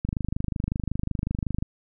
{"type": "click train", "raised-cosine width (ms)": 5, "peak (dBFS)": -14, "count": 41, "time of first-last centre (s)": [0.05, 1.625], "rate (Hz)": 25.4, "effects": []}